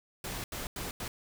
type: noise bursts at uneven times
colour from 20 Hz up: pink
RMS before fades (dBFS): -38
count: 4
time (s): 0.24-0.44 / 0.52-0.67 / 0.76-0.91 / 1-1.08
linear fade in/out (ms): 2
effects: none